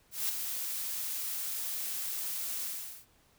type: noise with ADSR envelope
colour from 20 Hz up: blue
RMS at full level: -30 dBFS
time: 0.11-3.06 s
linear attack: 180 ms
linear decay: 7 ms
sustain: -6 dB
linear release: 420 ms
effects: pink hiss -66 dBFS RMS until 3.38 s

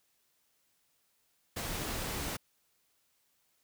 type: noise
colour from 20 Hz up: pink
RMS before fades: -37 dBFS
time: 1.56-2.37 s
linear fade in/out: 10 ms
effects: white hiss -74 dBFS RMS until 3.63 s

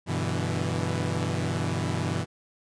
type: chord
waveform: sawtooth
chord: E minor seventh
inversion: first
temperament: equal with one note detuned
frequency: 96.32 / 123.47 / 146.83 / 164.81 Hz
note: G2 / B2 / D3 / E3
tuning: -30 / 0 / 0 / 0 cents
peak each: -27 / -27 / -31 / -27 dBFS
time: 0.06-2.26 s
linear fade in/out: 50 ms
effects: resampled to 22050 Hz

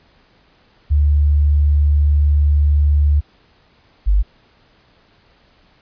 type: tone pair in turn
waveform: sine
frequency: 73.2 / 49.82 Hz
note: D2 / G1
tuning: -5 / +29 cents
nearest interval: perfect fifth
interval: 666 cents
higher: first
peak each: -10 dBFS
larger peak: neither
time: 0.9-3.21 / 4.06-4.23 s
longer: first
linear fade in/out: 20 ms
effects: pink hiss -54 dBFS RMS until 5.81 s + resampled to 11025 Hz

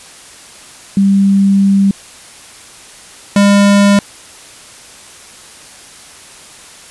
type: tone pair in turn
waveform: sine / square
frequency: 196.7 / 201.4 Hz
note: G3 / G3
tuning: +6 / +47 cents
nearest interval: unison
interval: 41 cents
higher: second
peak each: -6 dBFS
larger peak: neither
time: 0.97-1.91 / 3.36-3.99 s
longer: first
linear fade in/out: 2 ms
effects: white hiss -36 dBFS RMS until 6.9 s + resampled to 24000 Hz

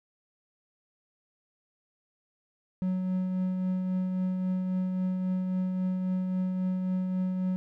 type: tone with tremolo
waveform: triangle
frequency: 185 Hz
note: F#3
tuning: in tune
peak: -23 dBFS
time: 2.82-7.56 s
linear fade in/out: 0 ms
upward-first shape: triangle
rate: 3.7 Hz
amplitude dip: 35%
effects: none

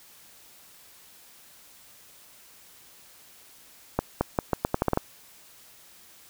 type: accelerating click train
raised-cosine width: 1 ms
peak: -8 dBFS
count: 10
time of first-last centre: 3.99-4.974 s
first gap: 220 ms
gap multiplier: 0.81
effects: white hiss -53 dBFS RMS until 6.29 s

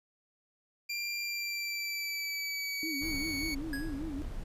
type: tone with pitch glide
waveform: 25% pulse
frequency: 2378 to 2232 Hz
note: D7 to C#7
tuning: +21 to +11 cents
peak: -30 dBFS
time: 0.89-3.55 s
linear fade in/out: 10 ms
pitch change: -110 cents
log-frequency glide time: 1.22-3.34 s
type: tone with vibrato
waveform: sine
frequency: 297.7 Hz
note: D4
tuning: 24 cents sharp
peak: -36 dBFS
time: 2.83-4.22 s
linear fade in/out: 0 ms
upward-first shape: sine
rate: 5.1 Hz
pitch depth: 160 cents each way
type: noise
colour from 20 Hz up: brown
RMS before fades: -40 dBFS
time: 3.01-4.44 s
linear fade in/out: 10 ms
type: tone with exponential decay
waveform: square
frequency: 1661.2 Hz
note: G#6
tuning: in tune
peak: -35 dBFS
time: 3.73-4.08 s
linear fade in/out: 2 ms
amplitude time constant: 75 ms
effects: resampled to 32000 Hz

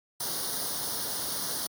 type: noise with comb filter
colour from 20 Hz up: white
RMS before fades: -32 dBFS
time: 0.2-1.67 s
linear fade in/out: 5 ms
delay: 0.2 ms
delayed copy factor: +0.85
effects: high-pass 100 Hz 12 dB/octave + MP3 96 kbps

